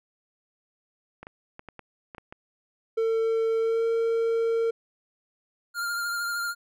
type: clicks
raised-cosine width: 0.5 ms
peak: -26 dBFS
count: 8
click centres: 1.23 / 1.269 / 1.594 / 1.687 / 1.793 / 2.148 / 2.182 / 2.325 s
type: tone with pitch glide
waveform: triangle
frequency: 450.4 to 457.2 Hz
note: A4 to A#4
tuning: +40 to -34 cents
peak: -20 dBFS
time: 2.97-4.71 s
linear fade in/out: 10 ms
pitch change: +26 cents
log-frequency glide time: 3.59-3.85 s
type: tone with vibrato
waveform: square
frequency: 1401 Hz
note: F6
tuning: 5 cents sharp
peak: -28 dBFS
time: 5.74-6.55 s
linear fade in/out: 50 ms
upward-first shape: sine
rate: 13 Hz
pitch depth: 25 cents each way
effects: none